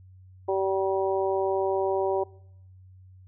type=harmonic tone; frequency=192.5 Hz; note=G3; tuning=31 cents flat; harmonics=2 / 3 / 4 / 5; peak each=-25 / -29 / -31 / -33 dBFS; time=0.48-2.24 s; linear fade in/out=10 ms; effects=noise-tail reverb RT60 0.8 s tail -24 dB re dry + added 93 Hz sine -48 dBFS peak until 3.27 s